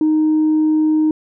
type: tone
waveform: sine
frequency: 310.2 Hz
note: D#4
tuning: 5 cents flat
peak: -10 dBFS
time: 0.01-1.11 s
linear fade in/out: 2 ms
effects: tanh soft clip ceiling -9 dBFS